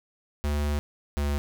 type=tone pair in turn; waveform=square; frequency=73.42 / 72.12 Hz; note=D2 / D2; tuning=0 / -31 cents; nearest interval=unison; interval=31 cents; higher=first; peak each=-25 dBFS; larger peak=neither; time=0.44-0.79 / 1.17-1.38 s; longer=first; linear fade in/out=0 ms; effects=none